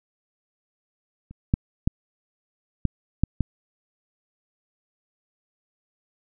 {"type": "clicks", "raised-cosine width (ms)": 5, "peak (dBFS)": [-29, -6, -7, -8, -6, -9], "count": 6, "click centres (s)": [1.31, 1.539, 1.875, 2.853, 3.236, 3.407], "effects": []}